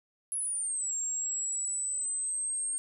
sine exponential two-way sweep, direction down then up, 10680 to 7459 to 8570 Hz, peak -30 dBFS, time 0.32-2.78 s, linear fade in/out 0 ms, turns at 0.95 s, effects none

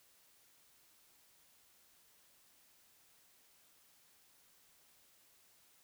silence, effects white hiss -68 dBFS RMS until 5.83 s

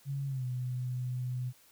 sine tone with pitch glide, 138.59 to 125.63 Hz, C#3 to B2, 0 to +30 cents, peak -32 dBFS, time 0.05-1.53 s, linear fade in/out 50 ms, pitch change -170 cents, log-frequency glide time 0.27-0.45 s, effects white hiss -62 dBFS RMS until 1.71 s

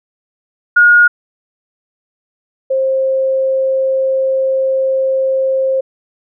sine tone pair in turn, 1436 / 530.3 Hz, F6 / C5, +48 / +23 cents, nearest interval octave + perfect fourth, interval 1725 cents, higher first, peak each -4 / -11 dBFS, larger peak first, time 0.76-1.08 / 2.7-5.81 s, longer second, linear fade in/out 10 ms, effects none

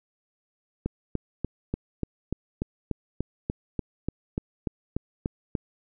click train, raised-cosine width 3 ms, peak -14 dBFS, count 17, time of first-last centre 0.86-5.552 s, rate 3.41 Hz, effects none

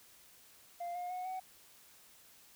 sine tone with pitch steps, 696 / 713.1 / 730.6 / 748.5 Hz, F5 / F5 / F#5 / F#5, -6 / +36 / -22 / +20 cents, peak -35 dBFS, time 0.8-1.4 s, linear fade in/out 10 ms, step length 150 ms, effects tanh soft clip ceiling -37 dBFS + white hiss -61 dBFS RMS until 2.55 s

